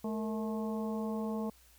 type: harmonic tone with a mistuned harmonic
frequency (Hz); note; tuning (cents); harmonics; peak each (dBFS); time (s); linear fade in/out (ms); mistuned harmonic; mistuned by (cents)
216.3; A3; -29; 1 / 2 / 3 / 4 / 5; -34 / -40 / -44 / -46 / -48; 0.04-1.5; 5; 2; +93
effects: added 60 Hz sine -63 dBFS peak until 1.78 s + white hiss -63 dBFS RMS until 1.78 s